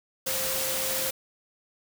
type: tone in noise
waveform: sine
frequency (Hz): 527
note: C5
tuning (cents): +12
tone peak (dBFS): -35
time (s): 0.26-1.11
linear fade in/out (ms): 10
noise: white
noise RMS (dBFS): -29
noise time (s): 0.26-1.11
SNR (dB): -9
effects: none